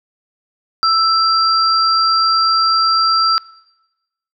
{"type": "tone pair together", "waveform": "sine", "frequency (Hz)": [1326, 4725], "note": ["E6", "D8"], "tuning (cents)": [10, 10], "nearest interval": "octave + minor seventh", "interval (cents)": 2200, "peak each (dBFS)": [-12, -15], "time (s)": [0.83, 3.38], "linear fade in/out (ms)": 0, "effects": ["noise-tail reverb RT60 1.0 s tail -22 dB re dry"]}